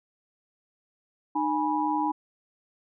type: tone cluster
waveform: sine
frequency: 304.2 / 832 / 978 Hz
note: D#4 / G#5 / B5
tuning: -39 / +3 / -17 cents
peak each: -28 dBFS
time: 1.35-2.12 s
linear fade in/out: 10 ms
effects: none